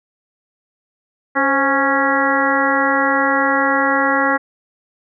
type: harmonic tone with a mistuned harmonic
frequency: 276.5 Hz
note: C#4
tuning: 4 cents flat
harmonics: 1 / 2 / 3 / 4 / 5 / 6 / 7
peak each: -21 / -21 / -21 / -21 / -21 / -21 / -21 dBFS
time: 1.35-4.38 s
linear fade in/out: 20 ms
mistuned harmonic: 2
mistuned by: -66 cents
effects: none